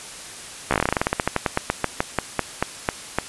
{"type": "slowing click train", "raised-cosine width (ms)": 0.5, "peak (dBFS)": -3, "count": 27, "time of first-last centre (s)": [0.71, 3.186], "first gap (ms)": 14, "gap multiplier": 1.13, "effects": ["white hiss -37 dBFS RMS until 3.28 s", "resampled to 24000 Hz"]}